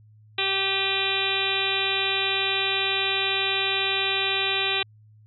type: harmonic tone with a mistuned harmonic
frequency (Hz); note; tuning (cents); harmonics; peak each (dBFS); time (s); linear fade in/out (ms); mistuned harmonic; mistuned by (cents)
388; G4; -18; 1 / 2 / 3 / 4 / 5 / 6 / 7 / 8 / 9 / 10; -32 / -34 / -35 / -35 / -34 / -29 / -31 / -31 / -30 / -29; 0.38-4.83; 5; 6; +60
effects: added 107 Hz sine -50 dBFS peak until 5.26 s